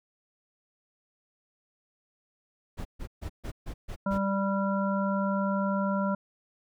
brown noise bursts, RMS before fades -35 dBFS, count 7, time 2.77-4.184 s, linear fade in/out 20 ms, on 82 ms, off 140 ms
harmonic tone, 196.3 Hz, G3, 3 cents sharp, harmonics 1 / 3 / 5 / 7, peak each -27 / -32 / -34 / -35 dBFS, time 4.06-6.15 s, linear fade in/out 5 ms
effects none

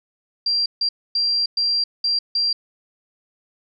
sine tone bursts at uneven times, 4739 Hz, D8, 15 cents sharp, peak -17 dBFS, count 6, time 0.46-0.66 / 0.81-0.89 / 1.15-1.46 / 1.57-1.84 / 2.04-2.19 / 2.35-2.53 s, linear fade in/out 5 ms, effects none

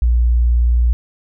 sine tone, 59.4 Hz, A#1, 33 cents sharp, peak -10 dBFS, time 0.02-0.93 s, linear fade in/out 0 ms, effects none

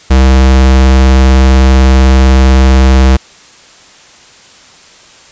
square tone with vibrato, 65.41 Hz, C2, in tune, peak -3 dBFS, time 0.1-3.17 s, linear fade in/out 10 ms, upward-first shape sine, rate 20 Hz, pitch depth 30 cents each way, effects white hiss -38 dBFS RMS until 5.31 s + resampled to 16000 Hz

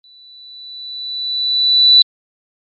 sine tone with exponential growth, 3969 Hz, B7, 8 cents sharp, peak -3 dBFS, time 0.04-2.02 s, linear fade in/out 1 ms, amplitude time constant 430 ms, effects MP3 32 kbps

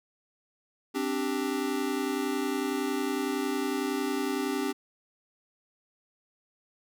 square chord, C suspended second, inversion none, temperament equal with one note detuned, 262.8 / 293.7 / 392 Hz, C4 / D4 / G4, +8 / 0 / 0 cents, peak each -33 dBFS, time 0.94-4.73 s, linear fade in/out 20 ms, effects none

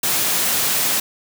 white high-pass noise, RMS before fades -19 dBFS, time 0.03-1 s, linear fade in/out 5 ms, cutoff 110 Hz, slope 24 dB/octave, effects none

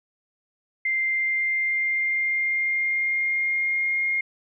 sine tone with pitch glide, 2093 to 2133 Hz, C7 to C7, 0 to +33 cents, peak -21 dBFS, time 0.85-4.21 s, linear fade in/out 5 ms, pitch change +33 cents, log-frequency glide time 1.04-4.03 s, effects none

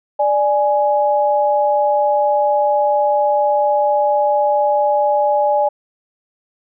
sine tone pair together, 589.7 / 834 Hz, D5 / G#5, +7 / +7 cents, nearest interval tritone, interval 600 cents, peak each -15 dBFS, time 0.19-5.69 s, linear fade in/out 10 ms, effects none

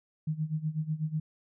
sine tone with tremolo, 155.56 Hz, D#3, in tune, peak -26 dBFS, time 0.27-1.2 s, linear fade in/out 5 ms, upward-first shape sine, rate 8.1 Hz, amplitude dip 85%, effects none

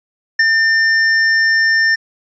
square tone with ADSR envelope, 1800 Hz, A6, 39 cents sharp, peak -8 dBFS, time 0.39-1.96 s, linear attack 6 ms, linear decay 34 ms, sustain -3 dB, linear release 17 ms, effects resampled to 16000 Hz

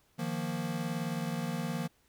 square chord, Eb suspended second, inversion none, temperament equal, 155.56 / 174.61 / 233.1 Hz, Eb3 / F3 / Bb3, 0 / 0 / 0 cents, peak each -38 / -37 / -38 dBFS, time 0.18-1.88 s, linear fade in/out 20 ms, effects pink hiss -69 dBFS RMS until 2.08 s

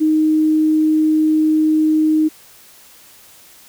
sine tone, 311.1 Hz, D#4, in tune, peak -11 dBFS, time 0-2.29 s, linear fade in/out 20 ms, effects white hiss -45 dBFS RMS until 3.68 s

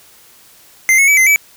square tone with pitch steps, 2080 / 2194 / 2290 / 2065 / 2297 Hz, C7 / C#7 / D7 / C7 / D7, -11 / -18 / -44 / -23 / -39 cents, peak -8 dBFS, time 0.89-1.36 s, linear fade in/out 0 ms, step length 94 ms, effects white hiss -45 dBFS RMS until 1.56 s

